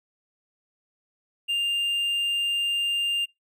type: tone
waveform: triangle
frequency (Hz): 2800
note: F7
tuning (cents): +4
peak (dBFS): -21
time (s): 1.48-3.26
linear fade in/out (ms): 20
effects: noise-tail reverb RT60 0.2 s tail -25 dB re dry